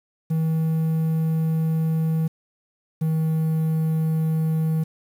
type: tone pair in turn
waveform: triangle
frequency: 160.4 / 159.2 Hz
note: E3 / D#3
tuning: -47 / +40 cents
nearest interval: unison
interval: 13 cents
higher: first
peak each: -17 dBFS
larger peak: neither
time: 0.3-2.28 / 3.01-4.84 s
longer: first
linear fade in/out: 10 ms
effects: 8-bit